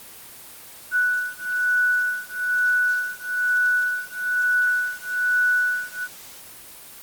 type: beating tone pair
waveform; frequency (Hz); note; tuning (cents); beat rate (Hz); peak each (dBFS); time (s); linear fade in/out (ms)
sine; 1480 / 1481.1; F#6 / F#6; 0 / +1; 1.1; -22 / -22; 0.91-6.08; 50
effects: white hiss -42 dBFS RMS until 7.02 s + Opus 24 kbps